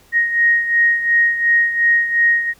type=beating tone pair; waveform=sine; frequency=1871 / 1873.8 Hz; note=A#6 / A#6; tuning=+6 / +8 cents; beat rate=2.8 Hz; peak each=-13 / -19 dBFS; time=0.12-2.54 s; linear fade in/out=50 ms; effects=pink hiss -51 dBFS RMS until 2.59 s

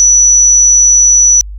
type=tone; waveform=sine; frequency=5920 Hz; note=F#8; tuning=in tune; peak=-3 dBFS; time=0-1.41 s; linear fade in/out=0 ms; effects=added 50 Hz sine -22 dBFS peak until 1.58 s

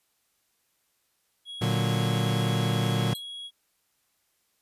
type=tone; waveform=triangle; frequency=3322 Hz; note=G#7; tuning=in tune; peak=-35 dBFS; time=1.45-3.51 s; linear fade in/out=50 ms
type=chord; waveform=40% pulse; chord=Bb augmented; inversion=none; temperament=equal; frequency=116.54 / 146.83 / 185 Hz; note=Bb2 / D3 / F#3; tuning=0 / 0 / 0 cents; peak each=-25 / -29 / -29 dBFS; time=1.61-3.14 s; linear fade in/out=10 ms
type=tone with exponential decay; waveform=5% pulse; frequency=4091 Hz; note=C8; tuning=40 cents flat; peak=-27 dBFS; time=3.15-3.24 s; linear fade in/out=1 ms; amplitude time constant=19 ms
effects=white hiss -72 dBFS RMS until 4.61 s + resampled to 32000 Hz

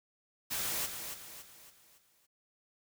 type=noise with echo; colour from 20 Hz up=white; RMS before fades=-35 dBFS; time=0.5-0.87 s; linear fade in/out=20 ms; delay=280 ms; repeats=5; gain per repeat=-7 dB; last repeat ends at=2.27 s; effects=none

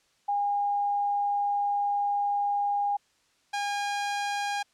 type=tone pair in turn; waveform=sine / sawtooth; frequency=813 / 813 Hz; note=G#5 / G#5; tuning=-37 / -37 cents; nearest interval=unison; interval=0 cents; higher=neither; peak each=-24 dBFS; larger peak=neither; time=0.28-2.97 / 3.53-4.63 s; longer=first; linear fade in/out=10 ms; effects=white hiss -67 dBFS RMS until 4.73 s + low-pass 7000 Hz 12 dB/octave

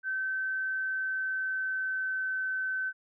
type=tone with pitch glide; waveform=sine; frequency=1539 to 1528.4 Hz; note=G6 to G6; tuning=-32 to -44 cents; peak=-29 dBFS; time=0.03-2.93 s; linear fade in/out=50 ms; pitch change=-12 cents; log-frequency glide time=0.8-2.41 s; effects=none

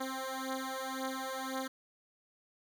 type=beating tone pair; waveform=10% pulse; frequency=262.5 / 264.4 Hz; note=C4 / C4; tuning=+6 / +18 cents; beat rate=1.9 Hz; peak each=-31 / -31 dBFS; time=0-1.68 s; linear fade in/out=10 ms; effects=none

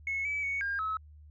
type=tone with pitch steps; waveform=sine; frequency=2189 / 2294 / 2225 / 1610 / 1290 Hz; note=C#7 / D7 / C#7 / G6 / E6; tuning=-22 / -41 / +6 / +46 / -38 cents; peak=-29 dBFS; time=0.07-0.97 s; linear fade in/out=2 ms; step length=180 ms; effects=tanh soft clip ceiling -25 dBFS + added 75 Hz sine -50 dBFS peak until 1.3 s

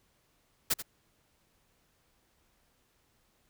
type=noise with echo; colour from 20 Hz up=white; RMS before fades=-27 dBFS; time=0.7-0.74 s; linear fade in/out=10 ms; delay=85 ms; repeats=1; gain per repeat=-12 dB; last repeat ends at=0.825 s; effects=pink hiss -71 dBFS RMS until 3.49 s

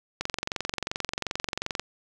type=click train; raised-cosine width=0.2 ms; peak=-11 dBFS; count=37; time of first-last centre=0.21-1.796 s; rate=22.7 Hz; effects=none

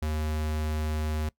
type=tone; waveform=square; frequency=77 Hz; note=D#2; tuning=17 cents flat; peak=-28 dBFS; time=0.02-1.29 s; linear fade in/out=5 ms; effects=noise-tail reverb RT60 0.1 s tail -21 dB re dry

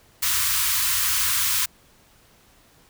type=band-stop noise; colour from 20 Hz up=white; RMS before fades=-22 dBFS; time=0.22-1.66 s; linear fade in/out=10 ms; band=120 to 960 Hz; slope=96 dB/octave; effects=pink hiss -56 dBFS RMS until 2.89 s

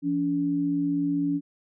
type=tone pair together; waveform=sine; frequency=169.64 / 285.3 Hz; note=E3 / C#4; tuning=+50 / +50 cents; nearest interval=major sixth; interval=900 cents; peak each=-31 / -23 dBFS; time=0.02-1.41 s; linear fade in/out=50 ms; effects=none

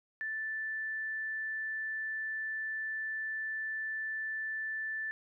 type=tone; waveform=sine; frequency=1760 Hz; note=A6; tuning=in tune; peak=-34 dBFS; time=0.21-5.11 s; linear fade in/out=0 ms; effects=none

